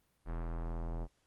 square tone with low-pass filter sweep, 41.7 Hz, E1, 21 cents sharp, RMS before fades -38 dBFS, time 0.25-1.08 s, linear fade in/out 50 ms, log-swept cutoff 1400 to 790 Hz, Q 1.4, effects pink hiss -75 dBFS RMS until 1.26 s + Opus 32 kbps

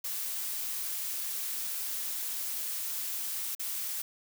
blue noise with dropouts, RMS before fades -35 dBFS, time 0.04-4.02 s, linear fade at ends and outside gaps 5 ms, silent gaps 3.551-3.595 s, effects none

